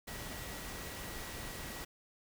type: tone in noise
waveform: sine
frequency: 1926 Hz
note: B6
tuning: 44 cents flat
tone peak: -53 dBFS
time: 0.07-1.85 s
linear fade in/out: 10 ms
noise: pink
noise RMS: -44 dBFS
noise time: 0.07-1.85 s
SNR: -12 dB
effects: none